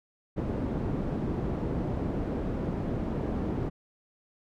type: low-pass noise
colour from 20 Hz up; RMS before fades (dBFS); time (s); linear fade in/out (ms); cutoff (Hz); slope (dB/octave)
white; -31; 0.36-3.7; 20; 310; 12
effects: none